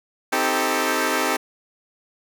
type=chord; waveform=10% pulse; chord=A half-diminished seventh; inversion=first; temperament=equal with one note detuned; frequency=261.6 / 315.3 / 392 / 440 Hz; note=C4 / Eb4 / G4 / A4; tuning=0 / +23 / 0 / 0 cents; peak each=-17 dBFS; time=0.32-1.37 s; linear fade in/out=10 ms; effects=none